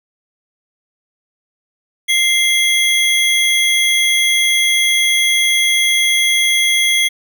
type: tone pair together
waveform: square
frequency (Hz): 2093 / 3322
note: C7 / G#7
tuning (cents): 0 / 0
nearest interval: minor sixth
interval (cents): 800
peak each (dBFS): -15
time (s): 2.08-7.09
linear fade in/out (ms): 20
effects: none